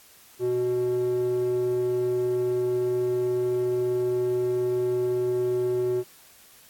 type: tone with band-pass filter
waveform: square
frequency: 123.47 Hz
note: B2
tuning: in tune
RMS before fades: -25 dBFS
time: 0.39-6.04 s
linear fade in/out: 50 ms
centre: 380 Hz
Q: 4.8
effects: white hiss -53 dBFS RMS until 6.69 s + AAC 64 kbps